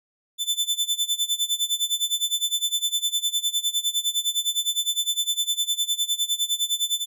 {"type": "tone with tremolo", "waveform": "sawtooth", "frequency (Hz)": 3520, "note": "A7", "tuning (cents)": 0, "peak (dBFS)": -16, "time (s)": [0.38, 7.06], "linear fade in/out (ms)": 50, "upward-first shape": "sine", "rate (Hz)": 9.8, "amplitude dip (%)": 90, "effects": []}